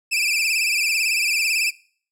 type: tone with vibrato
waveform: sawtooth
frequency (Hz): 2489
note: D#7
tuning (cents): 0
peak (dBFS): -15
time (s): 0.11-1.71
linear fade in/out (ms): 20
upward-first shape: sine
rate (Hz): 18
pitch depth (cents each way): 110
effects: noise-tail reverb RT60 0.5 s tail -23 dB re dry + low-pass 12000 Hz 12 dB/octave